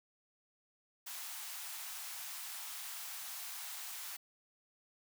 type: high-pass noise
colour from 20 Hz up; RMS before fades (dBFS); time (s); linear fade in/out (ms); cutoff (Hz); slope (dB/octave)
white; -45; 1.06-4.17; 10; 700; 48
effects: none